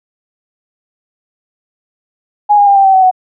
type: tone with pitch steps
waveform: sine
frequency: 830 / 814.8 / 799.9 / 785.2 / 770.8 / 756.7 / 742.9 Hz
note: G#5 / G#5 / G5 / G5 / G5 / F#5 / F#5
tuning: -1 / -33 / +35 / +3 / -29 / +39 / +7 cents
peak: -4 dBFS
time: 2.49-3.113 s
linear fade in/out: 20 ms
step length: 89 ms
effects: none